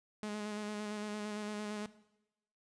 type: tone with vibrato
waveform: sawtooth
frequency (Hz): 210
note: G#3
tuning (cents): +19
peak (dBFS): -34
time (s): 0.23-1.86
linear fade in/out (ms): 0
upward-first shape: square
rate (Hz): 8.8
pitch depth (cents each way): 18
effects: noise-tail reverb RT60 0.9 s tail -17 dB re dry + resampled to 22050 Hz